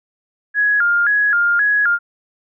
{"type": "tone with vibrato", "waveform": "sine", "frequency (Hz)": 1534, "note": "G6", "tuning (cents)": -38, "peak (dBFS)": -12, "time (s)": [0.54, 1.99], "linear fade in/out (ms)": 50, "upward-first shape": "square", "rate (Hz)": 1.9, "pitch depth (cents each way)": 150, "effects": []}